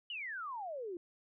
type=exponential sweep; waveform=sine; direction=down; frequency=3016 to 333.1 Hz; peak=-39 dBFS; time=0.1-0.97 s; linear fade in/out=2 ms; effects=none